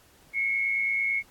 sine tone pair together, 2181 / 2290 Hz, C#7 / D7, -29 / -44 cents, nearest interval minor second, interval 85 cents, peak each -24 / -34 dBFS, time 0.33-1.23 s, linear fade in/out 50 ms, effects pink hiss -58 dBFS RMS until 1.3 s + AAC 64 kbps

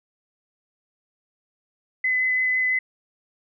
sine tone with vibrato, 2021 Hz, B6, 39 cents sharp, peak -19 dBFS, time 2.04-2.79 s, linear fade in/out 5 ms, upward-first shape sine, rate 6 Hz, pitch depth 10 cents each way, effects none

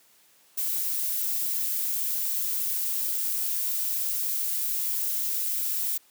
violet noise, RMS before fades -28 dBFS, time 0.57-5.98 s, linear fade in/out 10 ms, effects white hiss -60 dBFS RMS until 6.1 s + high-pass 150 Hz 12 dB/octave

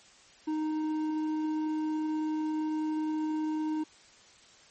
sine tone with hard clipping, 310.2 Hz, D#4, 5 cents flat, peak -30 dBFS, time 0.47-3.84 s, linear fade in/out 10 ms, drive 6 dB, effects white hiss -57 dBFS RMS until 4.7 s + MP3 32 kbps

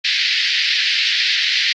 white band-pass noise, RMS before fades -18 dBFS, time 0.04-1.73 s, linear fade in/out 10 ms, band 1800 to 4800 Hz, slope 48 dB/octave, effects AAC 32 kbps

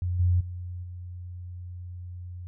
sine tone with level steps, 89.1 Hz, F2, 35 cents sharp, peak -25 / -19 / -33 / -36 dBFS, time 0.02-2.47 s, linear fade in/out 0 ms, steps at 0.19 / 0.4 / 0.83 s, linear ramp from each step 10 ms, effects none

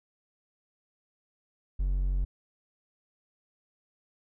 triangle tone, 46.25 Hz, F#1, in tune, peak -23 dBFS, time 1.79-2.25 s, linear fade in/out 10 ms, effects none

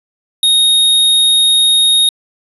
square tone, 3729 Hz, A#7, in tune, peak -8 dBFS, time 0.43-2.09 s, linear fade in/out 2 ms, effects resampled to 32000 Hz

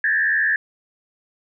sine tone with frequency modulation, 1732 Hz, A6, 28 cents flat, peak -16 dBFS, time 0.04-0.56 s, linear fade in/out 2 ms, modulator 82.8 Hz, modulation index 1.2, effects none

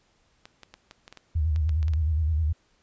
clicks, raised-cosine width 0.2 ms, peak -26 dBFS, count 12, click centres 0.455 / 0.633 / 0.74 / 0.911 / 1.079 / 1.126 / 1.173 / 1.561 / 1.693 / 1.829 / 1.882 / 1.936 s
sine tone with vibrato, 78.1 Hz, D#2, 7 cents sharp, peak -21 dBFS, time 1.35-2.53 s, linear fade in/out 10 ms, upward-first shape square, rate 9.7 Hz, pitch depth 83 cents each way
effects pink hiss -66 dBFS RMS until 2.82 s + resampled to 16000 Hz

